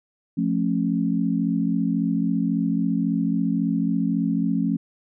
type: chord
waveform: sine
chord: F augmented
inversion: none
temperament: just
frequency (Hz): 174.61 / 218.3 / 272.8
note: F3 / A3 / C#4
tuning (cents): 0 / -13 / -28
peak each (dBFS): -24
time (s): 0.37-4.77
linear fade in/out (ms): 10
effects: none